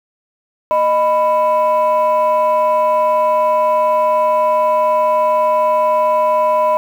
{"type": "tone pair together", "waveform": "sine", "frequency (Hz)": [616, 993.3], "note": ["D#5", "B5"], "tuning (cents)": [-17, 10], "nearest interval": "minor sixth", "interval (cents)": 827, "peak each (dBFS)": -12, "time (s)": [0.71, 6.77], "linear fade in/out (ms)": 0, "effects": ["tanh soft clip ceiling -7 dBFS", "7-bit"]}